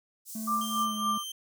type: high-pass noise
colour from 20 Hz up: pink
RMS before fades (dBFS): -42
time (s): 0.25-0.87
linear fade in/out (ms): 50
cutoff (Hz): 6300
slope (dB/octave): 24
type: tone with pitch glide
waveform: triangle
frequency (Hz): 220 to 213.6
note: A3 to G#3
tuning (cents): 0 to +49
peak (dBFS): -32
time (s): 0.35-1.18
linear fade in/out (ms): 5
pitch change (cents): -51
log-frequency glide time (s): 0.84-0.94
type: tone with tremolo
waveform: sine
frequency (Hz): 1183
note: D6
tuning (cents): +12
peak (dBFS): -24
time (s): 0.47-1.24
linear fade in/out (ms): 10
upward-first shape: triangle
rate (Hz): 3.6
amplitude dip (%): 90
type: tone with vibrato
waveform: sawtooth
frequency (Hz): 3143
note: G7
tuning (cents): +4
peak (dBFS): -33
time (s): 0.61-1.32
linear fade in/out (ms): 5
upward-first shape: sine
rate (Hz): 2.7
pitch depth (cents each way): 12
effects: none